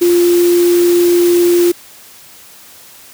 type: tone in noise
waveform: sine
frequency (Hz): 349.2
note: F4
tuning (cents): 0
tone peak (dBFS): -7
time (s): 0.01-1.72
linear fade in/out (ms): 10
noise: white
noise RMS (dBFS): -23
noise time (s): 0.01-1.72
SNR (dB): +13
effects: white hiss -39 dBFS RMS until 3.13 s + high-pass 60 Hz 12 dB/octave